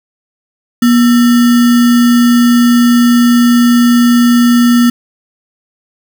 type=tone with sample-and-hold; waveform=sine; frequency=240 Hz; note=B3; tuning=49 cents flat; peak=-4 dBFS; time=0.82-4.9 s; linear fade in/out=5 ms; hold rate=1575 Hz; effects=none